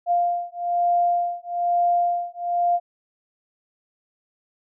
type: beating tone pair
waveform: sine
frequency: 698.5 / 699.6 Hz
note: F5 / F5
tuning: 0 / +3 cents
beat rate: 1.1 Hz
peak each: -22 dBFS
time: 0.06-2.8 s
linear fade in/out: 50 ms
effects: none